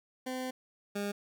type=tone pair in turn; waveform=20% pulse; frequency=256.6 / 203.1 Hz; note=C4 / G#3; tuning=-34 / -38 cents; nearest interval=major third; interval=404 cents; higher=first; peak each=-30 / -28 dBFS; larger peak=second; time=0.26-0.51 / 0.95-1.12 s; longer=first; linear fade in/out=10 ms; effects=none